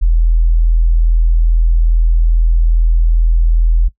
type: tone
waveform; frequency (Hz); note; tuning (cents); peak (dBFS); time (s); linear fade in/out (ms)
sine; 41.2; E1; 0; -7; 0.01-3.89; 20
effects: noise-tail reverb RT60 0.1 s tail -18 dB re dry